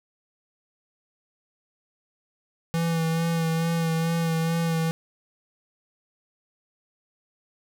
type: tone with vibrato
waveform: square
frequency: 164.81 Hz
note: E3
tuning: in tune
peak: -23 dBFS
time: 2.74-4.91 s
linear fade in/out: 0 ms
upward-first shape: sine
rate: 2.3 Hz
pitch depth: 25 cents each way
effects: none